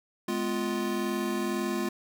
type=chord; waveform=square; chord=F diminished; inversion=first; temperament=just; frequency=209.5 / 251.4 / 349.2 Hz; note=Ab3 / Cb4 / F4; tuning=+15 / +31 / 0 cents; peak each=-33 / -35 / -32 dBFS; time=0.28-1.89 s; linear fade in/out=5 ms; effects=none